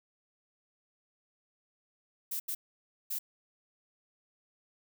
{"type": "noise bursts at uneven times", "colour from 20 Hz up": "violet", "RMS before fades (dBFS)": -35, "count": 3, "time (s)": [[2.31, 2.4], [2.48, 2.55], [3.1, 3.19]], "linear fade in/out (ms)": 10, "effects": []}